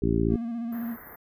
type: harmonic tone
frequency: 56.3 Hz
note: A1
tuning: 40 cents sharp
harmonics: 1 / 2 / 3 / 4 / 5 / 6 / 7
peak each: -29 / -29 / -29 / -29 / -29 / -29 / -29 dBFS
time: 0.02-0.36 s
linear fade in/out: 5 ms
type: tone with vibrato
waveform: triangle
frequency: 233.1 Hz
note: A#3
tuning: in tune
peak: -27 dBFS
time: 0.28-0.97 s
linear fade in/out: 50 ms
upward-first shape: square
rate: 15 Hz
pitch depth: 33 cents each way
type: band-stop noise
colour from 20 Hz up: white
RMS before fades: -41 dBFS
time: 0.72-1.16 s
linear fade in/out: 5 ms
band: 2000 to 13000 Hz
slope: 96 dB/octave
effects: resampled to 32000 Hz